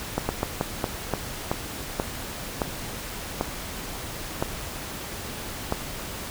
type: slowing click train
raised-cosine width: 1 ms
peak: -9 dBFS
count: 12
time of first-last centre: 0.18-5.724 s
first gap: 110 ms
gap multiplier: 1.28
effects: pink hiss -35 dBFS RMS until 6.3 s